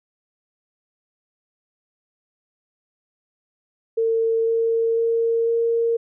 sine tone with pitch steps, 453.1 / 456.3 / 459.4 / 462.6 Hz, A#4 / A#4 / A#4 / A#4, -49 / -37 / -25 / -13 cents, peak -17 dBFS, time 3.97-5.97 s, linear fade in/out 10 ms, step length 500 ms, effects none

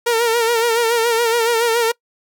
sawtooth tone with vibrato, 463.4 Hz, A#4, 10 cents flat, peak -10 dBFS, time 0.06-1.92 s, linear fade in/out 10 ms, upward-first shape sine, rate 7.1 Hz, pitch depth 60 cents each way, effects noise-tail reverb RT60 0.1 s tail -24 dB re dry

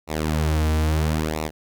sawtooth tone with flanger, 77.78 Hz, D#2, in tune, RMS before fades -22 dBFS, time 0.07-1.51 s, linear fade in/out 50 ms, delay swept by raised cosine 0.62 to 5.62 ms, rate 0.75 Hz, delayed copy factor -0.8, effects none

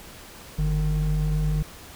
triangle tone pair together, 48.22 / 153.1 Hz, G1 / D#3, -28 / -28 cents, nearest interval octave + minor sixth, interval 2000 cents, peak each -21 dBFS, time 0.58-1.63 s, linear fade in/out 10 ms, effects tanh soft clip ceiling -12 dBFS + pink hiss -44 dBFS RMS until 1.95 s

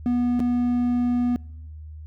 triangle tone with dropouts, 243.8 Hz, B3, 22 cents flat, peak -17 dBFS, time 0.06-1.36 s, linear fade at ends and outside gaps 0 ms, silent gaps 0.394-0.402 s, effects noise-tail reverb RT60 1.0 s tail -26 dB re dry + added 77 Hz sine -36 dBFS peak until 2.06 s

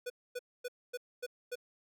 square tone bursts, 492.9 Hz, B4, 3 cents flat, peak -37 dBFS, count 6, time 0.06-1.556 s, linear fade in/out 10 ms, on 41 ms, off 250 ms, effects none

